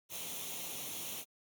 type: noise with comb filter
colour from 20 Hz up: white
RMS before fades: -42 dBFS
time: 0.09-1.25 s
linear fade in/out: 50 ms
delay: 0.31 ms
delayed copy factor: +0.65
effects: high-pass 100 Hz 12 dB/octave + Opus 48 kbps

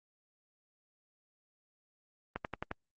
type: click train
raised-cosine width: 0.5 ms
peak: -20 dBFS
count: 5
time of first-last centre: 2.36-2.714 s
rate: 11.3 Hz
effects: Opus 24 kbps

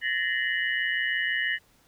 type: tone cluster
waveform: sine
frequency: 1730 / 1856 / 2033 / 2941 Hz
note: A6 / A#6 / B6 / F#7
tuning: -30 / -8 / +50 / -11 cents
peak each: -31 / -27 / -33 / -33 dBFS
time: 0.01-1.59 s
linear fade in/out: 50 ms
effects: pink hiss -62 dBFS RMS until 1.87 s

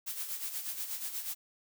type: noise with tremolo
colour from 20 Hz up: blue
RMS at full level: -36 dBFS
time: 0.06-1.35 s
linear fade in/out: 20 ms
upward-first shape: sine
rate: 8.3 Hz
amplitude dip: 60%
effects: none

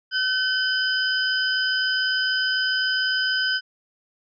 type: tone cluster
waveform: sine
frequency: 1523 / 3057 / 4976 Hz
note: F#6 / G7 / D#8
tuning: +50 / -44 / -1 cents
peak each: -22 / -28 / -26 dBFS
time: 0.11-3.61 s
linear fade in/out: 50 ms
effects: none

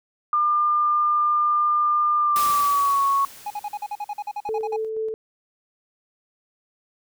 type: tone with pitch glide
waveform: sine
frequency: 1201 to 1107.7 Hz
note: D6 to C#6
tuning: +38 to -2 cents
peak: -17 dBFS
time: 0.33-3.25 s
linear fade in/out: 2 ms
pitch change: -140 cents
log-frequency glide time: 2.21-3.03 s
type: noise with exponential decay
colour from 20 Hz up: white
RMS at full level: -28 dBFS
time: 2.36-4.89 s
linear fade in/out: 0 ms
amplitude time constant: 550 ms
type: tone bursts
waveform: triangle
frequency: 830.6 Hz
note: G#5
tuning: in tune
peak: -24 dBFS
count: 15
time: 3.46-4.764 s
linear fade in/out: 5 ms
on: 44 ms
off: 46 ms
type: tone with tremolo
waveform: sine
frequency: 440 Hz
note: A4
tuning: in tune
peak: -23 dBFS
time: 4.49-5.14 s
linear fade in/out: 0 ms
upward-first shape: square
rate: 4.2 Hz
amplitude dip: 30%
effects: none

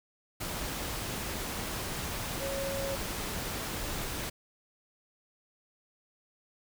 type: tone in noise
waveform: sine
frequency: 549 Hz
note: C#5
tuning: 17 cents flat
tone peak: -34 dBFS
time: 2.41-2.96 s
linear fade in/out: 10 ms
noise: pink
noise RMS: -36 dBFS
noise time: 0.4-4.3 s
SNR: -1 dB
effects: none

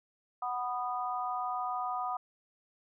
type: chord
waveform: sine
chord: B major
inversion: second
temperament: just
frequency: 740.8 / 987.8 / 1234.7 Hz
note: F#5 / B5 / D#6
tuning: +2 / 0 / -14 cents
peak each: -35 / -38 / -36 dBFS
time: 0.42-2.17 s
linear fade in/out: 5 ms
effects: none

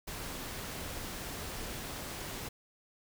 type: noise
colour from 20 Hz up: pink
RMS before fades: -41 dBFS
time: 0.07-2.49 s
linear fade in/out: 10 ms
effects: none

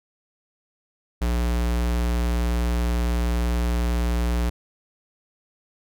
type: tone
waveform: square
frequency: 59.4 Hz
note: A#1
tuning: 33 cents sharp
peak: -21 dBFS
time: 1.21-4.5 s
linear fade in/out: 10 ms
effects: none

